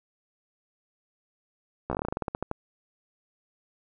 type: slowing click train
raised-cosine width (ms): 1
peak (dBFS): -15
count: 16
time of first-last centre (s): 1.9-2.514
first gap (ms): 14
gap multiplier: 1.14
effects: none